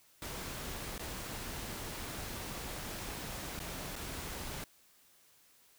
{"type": "noise with dropouts", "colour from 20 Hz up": "pink", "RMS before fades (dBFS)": -42, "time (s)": [0.22, 4.64], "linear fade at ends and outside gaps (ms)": 1, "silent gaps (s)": [[0.98, 0.994], [3.592, 3.601], [3.956, 3.962]], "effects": ["white hiss -65 dBFS RMS until 5.78 s"]}